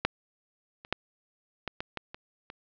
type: clicks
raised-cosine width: 0.3 ms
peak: -7 / -29 / -10 / -16 / -17 / -17 / -24 / -25 dBFS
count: 8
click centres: 0.05 / 0.849 / 0.926 / 1.677 / 1.805 / 1.973 / 2.145 / 2.501 s
effects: low-pass 5000 Hz 12 dB/octave